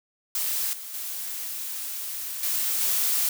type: noise with level steps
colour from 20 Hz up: blue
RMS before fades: -27 / -38 / -33 / -26 / -24 dBFS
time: 0.35-3.29 s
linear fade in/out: 2 ms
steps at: 0.73 / 0.94 / 2.43 / 2.81 s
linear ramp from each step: 2 ms
effects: none